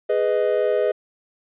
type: chord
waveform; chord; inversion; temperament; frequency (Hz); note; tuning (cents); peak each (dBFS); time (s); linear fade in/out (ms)
triangle; G# minor; none; just; 415.3 / 498.4 / 623; G#4 / B4 / D#5; 0 / +16 / +2; -20; 0.09-0.92; 10
effects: resampled to 8000 Hz